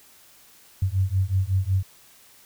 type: beating tone pair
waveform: sine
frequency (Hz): 92.5 / 97.9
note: F#2 / G2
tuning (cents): 0 / -2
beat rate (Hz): 5.4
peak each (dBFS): -23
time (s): 0.82-1.83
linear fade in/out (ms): 5
effects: white hiss -53 dBFS RMS until 2.45 s